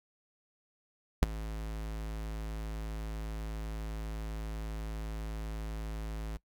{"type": "tone with ADSR envelope", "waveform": "square", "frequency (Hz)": 53.9, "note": "A1", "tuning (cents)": -35, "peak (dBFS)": -18, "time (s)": [1.22, 6.37], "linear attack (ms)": 9, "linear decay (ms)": 14, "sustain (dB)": -19, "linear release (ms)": 4, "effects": ["noise-tail reverb RT60 0.1 s tail -20 dB re dry"]}